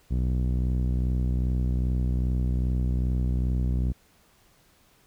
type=tone with low-pass filter; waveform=sawtooth; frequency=62.5 Hz; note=B1; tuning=21 cents sharp; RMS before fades=-25 dBFS; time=0.1-3.93 s; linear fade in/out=20 ms; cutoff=220 Hz; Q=0.86; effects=pink hiss -61 dBFS RMS until 5.06 s